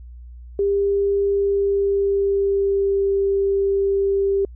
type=tone with pitch glide; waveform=sine; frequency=399.5 to 394.2 Hz; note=G4 to G4; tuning=+33 to +10 cents; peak=-16 dBFS; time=0.59-4.45 s; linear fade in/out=2 ms; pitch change=-23 cents; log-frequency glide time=1.24-3.11 s; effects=added 60 Hz sine -36 dBFS peak until 4.55 s